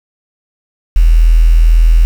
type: tone with quantisation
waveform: sine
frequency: 41 Hz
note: E1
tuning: 9 cents flat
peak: -3 dBFS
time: 0.96-2.05 s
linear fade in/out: 0 ms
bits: 5
effects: none